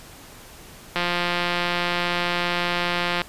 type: click train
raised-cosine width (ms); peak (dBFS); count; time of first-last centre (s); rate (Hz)
0.3; -7; 396; 0.96-3.217; 175
effects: pink hiss -44 dBFS RMS until 3.28 s + resampled to 32000 Hz